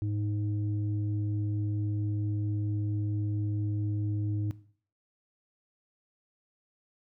sine tone pair together, 105.18 / 311.1 Hz, G#2 / D#4, +22 / 0 cents, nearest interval octave + perfect fifth, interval 1878 cents, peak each -28 / -37 dBFS, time 0.02-4.51 s, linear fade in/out 0 ms, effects noise-tail reverb RT60 0.5 s tail -17 dB re dry + tanh soft clip ceiling -21 dBFS

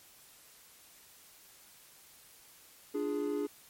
triangle chord, D diminished, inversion none, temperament equal with one note detuned, 293.7 / 346.8 / 415.3 Hz, D4 / F4 / Ab4, 0 / -12 / 0 cents, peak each -33 / -38 / -32 dBFS, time 2.94-3.47 s, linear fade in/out 10 ms, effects white hiss -58 dBFS RMS until 3.69 s + MP3 64 kbps

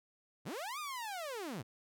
sawtooth linear two-way sweep, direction up then down, 92.5 to 1244.5 to 92.5 Hz, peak -36 dBFS, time 0.45-1.63 s, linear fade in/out 20 ms, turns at 0.79 s, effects none

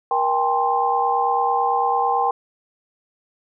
sine tone cluster, 474.5 / 791 / 860 / 1050 Hz, A#4 / G5 / A5 / C6, +31 / +15 / -40 / +6 cents, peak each -26 / -19 / -27 / -22 dBFS, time 0.11-2.31 s, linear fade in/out 2 ms, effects none

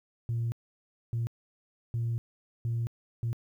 sine tone bursts at uneven times, 116.54 Hz, A#2, in tune, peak -26 dBFS, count 5, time 0.29-0.52 / 1.13-1.27 / 1.94-2.18 / 2.65-2.87 / 3.23-3.33 s, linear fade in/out 0 ms, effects tanh soft clip ceiling -25 dBFS + 11-bit

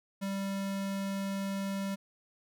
square tone, 196 Hz, G3, in tune, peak -33 dBFS, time 0.21-1.96 s, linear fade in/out 20 ms, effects none

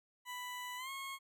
20% pulse tone with pitch glide, 991 to 1087 Hz, B5 to C#6, +6 to -34 cents, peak -37 dBFS, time 0.25-1.19 s, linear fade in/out 50 ms, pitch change +160 cents, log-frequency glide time 0.77-0.9 s, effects none

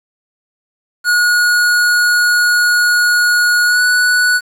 square tone with pitch glide, 1448 to 1475.9 Hz, F#6 to F#6, -38 to -5 cents, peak -10 dBFS, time 1.04-4.41 s, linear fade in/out 50 ms, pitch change +33 cents, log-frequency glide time 3.66-3.81 s, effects low-pass 12000 Hz 12 dB/octave + 7-bit

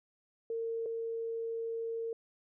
sine tone pair in turn, 456.6 / 456.6 Hz, A#4 / A#4, -36 / -36 cents, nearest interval unison, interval 0 cents, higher neither, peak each -33 / -34 dBFS, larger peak first, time 0.5-0.86 / 0.86-2.13 s, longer second, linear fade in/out 2 ms, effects none

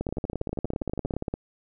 two click trains, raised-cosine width 2 ms, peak -15 / -19 dBFS, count 24 / 14, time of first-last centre 0.01-1.339 / 0.09-1.138 s, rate 17.3 / 12.4 Hz, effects none

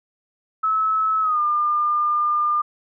sine tone with pitch glide, 1297 to 1203.2 Hz, E6 to D6, -28 to +42 cents, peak -17 dBFS, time 0.63-2.62 s, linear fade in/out 10 ms, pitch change -130 cents, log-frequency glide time 1.21-1.4 s, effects none

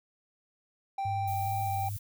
triangle tone, 784 Hz, G5, in tune, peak -28 dBFS, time 0.98-1.89 s, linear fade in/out 5 ms
sine tone with vibrato, 99.9 Hz, G2, 33 cents sharp, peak -33 dBFS, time 1.05-1.97 s, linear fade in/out 5 ms, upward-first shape square, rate 2.4 Hz, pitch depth 38 cents each way
violet noise, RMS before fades -44 dBFS, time 1.27-1.99 s, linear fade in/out 10 ms
effects none

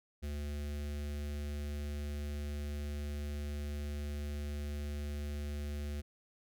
square tone with notch filter, 73 Hz, D2, 10 cents flat, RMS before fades -39 dBFS, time 0.22-6.02 s, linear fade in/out 20 ms, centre 970 Hz, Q 1, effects none

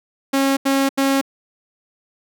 sawtooth tone bursts, 272.6 Hz, C#4, 29 cents flat, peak -11 dBFS, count 3, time 0.33-1.214 s, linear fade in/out 10 ms, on 240 ms, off 82 ms, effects none

